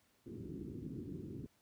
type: low-pass noise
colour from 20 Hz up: white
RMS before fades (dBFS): -45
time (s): 0.26-1.46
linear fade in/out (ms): 2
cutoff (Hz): 360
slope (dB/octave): 48
effects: pink hiss -73 dBFS RMS until 1.61 s + high-pass 80 Hz 12 dB/octave